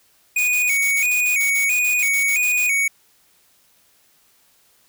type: tone with vibrato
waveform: square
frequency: 2349 Hz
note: D7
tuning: in tune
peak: -17 dBFS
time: 0.36-2.88 s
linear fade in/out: 5 ms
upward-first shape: square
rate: 1.5 Hz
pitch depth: 87 cents each way
type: noise bursts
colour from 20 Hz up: blue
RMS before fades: -30 dBFS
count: 16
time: 0.38-2.67 s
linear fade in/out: 5 ms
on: 100 ms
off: 46 ms
effects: white hiss -58 dBFS RMS until 4.88 s